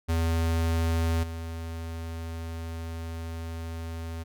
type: tone with level steps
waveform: square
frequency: 82.41 Hz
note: E2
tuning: in tune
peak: -24 / -34 dBFS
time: 0.08-4.24 s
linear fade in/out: 20 ms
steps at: 1.23 s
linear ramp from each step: 5 ms
effects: none